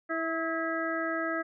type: harmonic tone with a mistuned harmonic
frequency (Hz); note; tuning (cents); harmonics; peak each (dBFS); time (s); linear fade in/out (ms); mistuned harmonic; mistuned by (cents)
327.1; E4; -13; 1 / 2 / 4 / 5 / 6; -34 / -34 / -35 / -35 / -39; 0.09-1.43; 20; 4; -29
effects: none